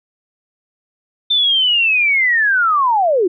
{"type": "linear sweep", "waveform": "sine", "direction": "down", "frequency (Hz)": [3588, 329.6], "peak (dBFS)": -11, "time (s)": [1.3, 3.28], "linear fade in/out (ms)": 10, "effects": []}